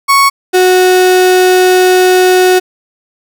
35% pulse tone pair in turn, 1108.7 / 367.7 Hz, C#6 / F#4, 0 / -11 cents, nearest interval octave + perfect fifth, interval 1911 cents, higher first, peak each -3 dBFS, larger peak neither, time 0.08-0.3 / 0.53-2.6 s, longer second, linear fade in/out 20 ms, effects none

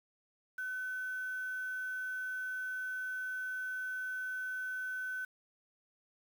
sine tone with quantisation, 1512 Hz, F#6, 37 cents sharp, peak -36 dBFS, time 0.58-5.25 s, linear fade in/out 5 ms, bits 9, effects none

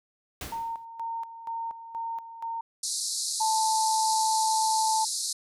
pink noise with exponential decay, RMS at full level -34 dBFS, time 0.41-0.85 s, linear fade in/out 1 ms, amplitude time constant 94 ms
sine tone with tremolo, 916 Hz, A#5, 31 cents flat, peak -30 dBFS, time 0.52-2.61 s, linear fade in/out 5 ms, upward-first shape square, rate 2.1 Hz, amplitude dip 70%
pink band-pass noise, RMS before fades -31 dBFS, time 2.83-5.33 s, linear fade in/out 5 ms, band 4000 to 11000 Hz, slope 96 dB/octave
sine tone, 880 Hz, A5, in tune, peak -23 dBFS, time 3.4-5.05 s, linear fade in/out 10 ms
effects none

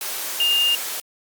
sine tone in noise, 2817 Hz, F7, 14 cents sharp, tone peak -16 dBFS, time 0.4-0.75 s, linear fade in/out 2 ms, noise white, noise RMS -28 dBFS, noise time 0.01-1 s, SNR +9 dB, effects high-pass 400 Hz 12 dB/octave + Opus 48 kbps

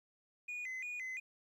sine tone with vibrato, 2238 Hz, C#7, 16 cents sharp, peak -37 dBFS, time 0.48-1.2 s, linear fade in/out 10 ms, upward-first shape square, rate 2.9 Hz, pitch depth 160 cents each way, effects tanh soft clip ceiling -39 dBFS + 12-bit

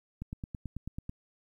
click train, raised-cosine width 5 ms, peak -25 dBFS, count 9, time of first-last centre 0.22-1.094 s, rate 9.15 Hz, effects 11-bit

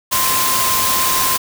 sine tone in noise, 1044 Hz, C6, 4 cents flat, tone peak -19 dBFS, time 0.11-1.38 s, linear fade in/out 20 ms, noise white, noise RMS -17 dBFS, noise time 0.11-1.38 s, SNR -5 dB, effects none

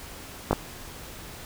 clicks, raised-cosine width 1 ms, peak -7 dBFS, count 2, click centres 0.51 / 0.53 s, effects pink hiss -42 dBFS RMS until 1.45 s

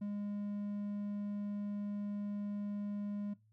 triangle tone, 204.8 Hz, G#3, 24 cents flat, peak -35 dBFS, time 0.01-3.34 s, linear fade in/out 10 ms, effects noise-tail reverb RT60 0.2 s tail -20 dB re dry + added 108 Hz sine -66 dBFS peak until 3.52 s

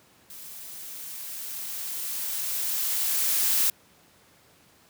blue noise with level ramp, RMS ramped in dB -43 to -22 dBFS, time 0.3-3.7 s, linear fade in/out 2 ms, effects pink hiss -58 dBFS RMS until 4.89 s + high-pass 100 Hz 12 dB/octave

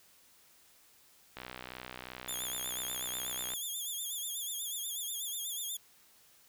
click train, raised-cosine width 0.3 ms, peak -26 dBFS, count 137, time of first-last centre 1.37-3.536 s, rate 62.8 Hz
5% pulse tone with vibrato, 3413 Hz, G#7, 47 cents sharp, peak -29 dBFS, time 2.28-5.77 s, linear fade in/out 5 ms, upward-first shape sine, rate 8.2 Hz, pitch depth 95 cents each way
effects white hiss -63 dBFS RMS until 6.48 s

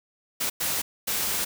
white noise bursts at uneven times, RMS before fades -27 dBFS, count 3, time 0.4-0.5 / 0.6-0.82 / 1.07-1.45 s, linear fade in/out 10 ms, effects none

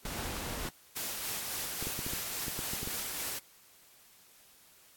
pink noise, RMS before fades -38 dBFS, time 0.05-0.69 s, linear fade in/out 2 ms
white noise with tremolo, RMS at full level -36 dBFS, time 0.96-3.39 s, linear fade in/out 5 ms, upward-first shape sine, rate 3.6 Hz, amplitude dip 25%
clicks, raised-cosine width 3 ms, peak -26 dBFS, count 10, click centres 1.826 / 1.87 / 1.991 / 2.065 / 2.135 / 2.482 / 2.591 / 2.735 / 2.831 / 2.874 s
effects white hiss -60 dBFS RMS until 4.96 s + AAC 64 kbps

